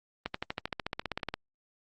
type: accelerating click train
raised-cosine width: 0.3 ms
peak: -16 dBFS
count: 17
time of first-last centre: 0.26-1.34 s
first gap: 84 ms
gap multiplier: 0.97
effects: Opus 32 kbps